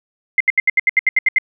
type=tone bursts; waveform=sine; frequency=2089 Hz; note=C7; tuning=3 cents flat; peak=-9 dBFS; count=11; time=0.38-1.384 s; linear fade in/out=2 ms; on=24 ms; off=74 ms; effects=none